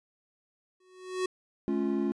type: tone with exponential growth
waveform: square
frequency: 370 Hz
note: F#4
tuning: in tune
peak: -26 dBFS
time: 0.8-1.26 s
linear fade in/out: 5 ms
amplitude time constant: 100 ms
type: chord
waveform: triangle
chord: A augmented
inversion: none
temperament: equal with one note detuned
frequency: 214.5 / 277.2 / 349.2 Hz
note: A3 / C#4 / E#4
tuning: -44 / 0 / 0 cents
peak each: -29 dBFS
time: 1.68-2.12 s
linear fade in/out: 0 ms
effects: resampled to 22050 Hz